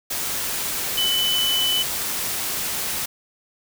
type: tone in noise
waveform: sine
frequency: 3000 Hz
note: F#7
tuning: 23 cents sharp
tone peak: -19 dBFS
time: 0.97-1.83 s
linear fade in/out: 10 ms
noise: white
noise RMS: -26 dBFS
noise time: 0.1-3.06 s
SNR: +4 dB
effects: none